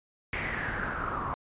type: noise with low-pass filter sweep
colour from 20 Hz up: pink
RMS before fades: -33 dBFS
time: 0.33-1.34 s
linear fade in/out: 0 ms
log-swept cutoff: 2200 to 1100 Hz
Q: 5.6
effects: resampled to 8000 Hz